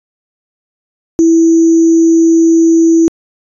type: tone with sample-and-hold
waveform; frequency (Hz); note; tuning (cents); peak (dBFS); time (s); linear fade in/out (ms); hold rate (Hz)
sine; 329.6; E4; 0; -4; 1.19-3.08; 0; 6300
effects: resampled to 22050 Hz